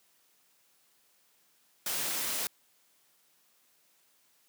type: noise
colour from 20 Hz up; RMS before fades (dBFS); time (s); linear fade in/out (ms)
white; -33; 1.86-2.47; 2
effects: white hiss -68 dBFS RMS until 4.48 s + high-pass 150 Hz 12 dB/octave